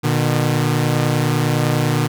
sawtooth tone pair together, 121.2 / 151.12 Hz, B2 / D3, -32 / +50 cents, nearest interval major third, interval 382 cents, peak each -14 dBFS, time 0.03-2.08 s, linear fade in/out 20 ms, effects none

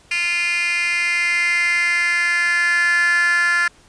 10% pulse tone with high-pass filter sweep, 347.2 Hz, F4, 10 cents flat, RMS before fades -18 dBFS, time 0.11-3.68 s, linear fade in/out 5 ms, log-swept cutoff 2500 to 1600 Hz, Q 6.1, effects pink hiss -51 dBFS RMS until 3.88 s + resampled to 22050 Hz

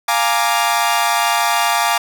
sawtooth chord, Bb dominant seventh, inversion second, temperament equal, 698.5 / 830.6 / 932.3 / 1174.7 Hz, F5 / Ab5 / Bb5 / D6, 0 / 0 / 0 / 0 cents, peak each -16 dBFS, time 0.08-1.98 s, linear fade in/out 5 ms, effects none

